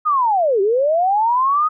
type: linear two-way sweep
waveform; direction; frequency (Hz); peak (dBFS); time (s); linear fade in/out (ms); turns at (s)
sine; down then up; 1265 to 375.9 to 1265; -13; 0.05-1.69; 20; 0.61
effects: none